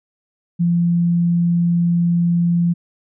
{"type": "tone", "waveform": "sine", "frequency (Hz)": 171.9, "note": "F3", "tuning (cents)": -27, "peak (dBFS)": -13, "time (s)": [0.59, 2.74], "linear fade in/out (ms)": 20, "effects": []}